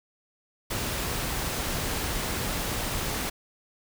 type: noise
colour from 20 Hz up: pink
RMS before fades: -30 dBFS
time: 0.7-3.3 s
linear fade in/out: 10 ms
effects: none